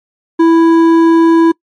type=tone with hard clipping; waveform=sine; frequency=330.1 Hz; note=E4; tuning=2 cents sharp; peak=-6 dBFS; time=0.39-1.52 s; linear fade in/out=10 ms; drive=8 dB; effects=noise-tail reverb RT60 0.1 s tail -25 dB re dry + MP3 48 kbps